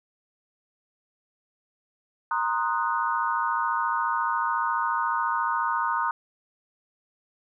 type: chord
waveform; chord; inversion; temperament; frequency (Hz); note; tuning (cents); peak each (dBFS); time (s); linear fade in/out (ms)
sine; C half-diminished seventh; third; equal; 932.3 / 1046.5 / 1244.5 / 1480; Bb5 / C6 / Eb6 / Gb6; 0 / 0 / 0 / 0; -27 / -30 / -28 / -31; 2.31-6.11; 2
effects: none

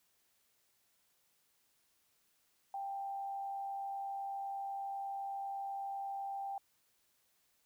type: tone with frequency modulation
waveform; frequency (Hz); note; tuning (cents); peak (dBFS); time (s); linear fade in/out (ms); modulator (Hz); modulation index
sine; 789; G5; +11; -38; 2.74-6.58; 2; 88; 0.29
effects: white hiss -75 dBFS RMS until 7.65 s

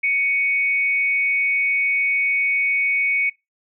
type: tone pair together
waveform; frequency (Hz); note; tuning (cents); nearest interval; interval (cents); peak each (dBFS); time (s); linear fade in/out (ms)
sine; 2230 / 2503; C#7 / D#7; +10 / +10; major second; 200; -17 / -27; 0.03-3.3; 10
effects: noise-tail reverb RT60 0.2 s tail -22 dB re dry

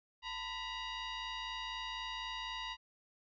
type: tone with frequency modulation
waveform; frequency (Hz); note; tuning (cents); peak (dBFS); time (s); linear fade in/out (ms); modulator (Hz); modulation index
sine; 908; A#5; -46; -39; 0.22-2.77; 50; 960; 3.5
effects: none

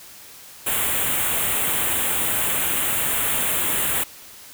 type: band-stop noise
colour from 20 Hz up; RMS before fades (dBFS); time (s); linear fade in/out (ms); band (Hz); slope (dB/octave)
white; -22; 0.66-4.04; 10; 3500 to 7500; 48
effects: white hiss -43 dBFS RMS until 4.53 s

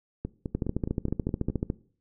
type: two click trains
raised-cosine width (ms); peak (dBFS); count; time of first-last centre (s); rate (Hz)
3; -14 / -18; 17 / 7; 0.55-1.701 / 0.25-1.5; 13.9 / 4.8
effects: noise-tail reverb RT60 0.5 s tail -20 dB re dry

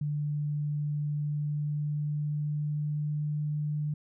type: tone with pitch glide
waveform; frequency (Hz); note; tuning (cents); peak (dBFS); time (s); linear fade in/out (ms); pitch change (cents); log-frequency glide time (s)
sine; 147.8 to 149.52; D3 to D3; +11 to +31; -28; 0.01-3.94; 5; +20; 1.15-3.33
effects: none

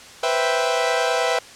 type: chord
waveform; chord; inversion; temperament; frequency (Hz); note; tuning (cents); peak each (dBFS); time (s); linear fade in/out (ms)
sawtooth; C major seventh; third; equal; 493.9 / 523.3 / 659.3 / 784; B4 / C5 / E5 / G5; 0 / 0 / 0 / 0; -19 / -24 / -19 / -21; 0.23-1.39; 5
effects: white hiss -42 dBFS RMS until 1.55 s + low-pass 7000 Hz 12 dB/octave

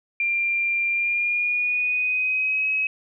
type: tone with pitch glide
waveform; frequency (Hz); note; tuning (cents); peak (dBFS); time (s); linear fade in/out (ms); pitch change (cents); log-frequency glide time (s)
sine; 2382 to 2553; D7 to D#7; +24 to +44; -20; 0.2-2.87; 2; +120; 0.9-2.65
effects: none

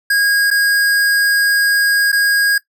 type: tone with dropouts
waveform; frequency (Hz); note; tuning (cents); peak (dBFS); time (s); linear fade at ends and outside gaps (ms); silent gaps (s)
square; 1636; G#6; -26; -12; 0.1-2.58; 5; 0.504-0.511 / 2.118-2.127
effects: noise-tail reverb RT60 0.1 s tail -17 dB re dry

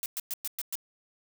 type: noise bursts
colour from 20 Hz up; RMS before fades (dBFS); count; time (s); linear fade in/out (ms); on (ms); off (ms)
blue; -33; 6; 0.03-0.754; 0; 29; 110
effects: none

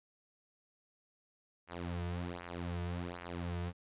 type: tone with flanger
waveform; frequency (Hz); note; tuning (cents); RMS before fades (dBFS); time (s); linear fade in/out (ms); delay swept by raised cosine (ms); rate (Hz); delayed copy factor
sawtooth; 87.31; F2; 0; -40; 1.67-3.73; 50; 0.23 to 3.73; 1.3; -0.9
effects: resampled to 8000 Hz

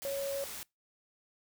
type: tone in noise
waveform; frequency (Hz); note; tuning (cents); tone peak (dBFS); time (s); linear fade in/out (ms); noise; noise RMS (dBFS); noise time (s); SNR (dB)
sine; 554.4; C#5; 0; -33; 0.05-0.44; 0; white; -43; 0.02-0.63; +7
effects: noise-tail reverb RT60 0.2 s tail -24 dB re dry

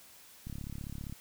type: click train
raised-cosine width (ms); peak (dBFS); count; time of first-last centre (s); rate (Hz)
5; -29; 24; 0.47-1.125; 35.1
effects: white hiss -56 dBFS RMS until 1.2 s

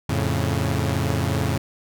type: chord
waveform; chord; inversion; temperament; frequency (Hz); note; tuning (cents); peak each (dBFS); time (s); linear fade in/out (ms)
sawtooth; F augmented; none; equal; 87.31 / 110 / 138.59; F2 / A2 / C#3; 0 / 0 / 0; -21; 0.09-1.58; 5
effects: none

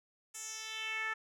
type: tone with band-pass filter sweep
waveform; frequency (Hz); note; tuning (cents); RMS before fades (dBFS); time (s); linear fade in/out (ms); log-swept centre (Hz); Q
10% pulse; 440; A4; 0; -40; 0.34-1.14; 10; 8500 to 1600; 2.7
effects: none

